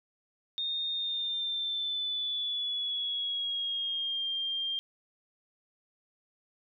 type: tone with pitch glide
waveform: sine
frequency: 3669 to 3194 Hz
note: A#7 to G7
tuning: -28 to +32 cents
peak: -30 dBFS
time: 0.58-4.79 s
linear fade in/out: 0 ms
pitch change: -240 cents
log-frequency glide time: 0.91-4.26 s
effects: none